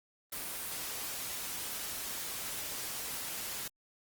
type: noise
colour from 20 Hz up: white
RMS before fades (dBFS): -39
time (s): 0.32-3.68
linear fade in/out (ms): 5
effects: Opus 24 kbps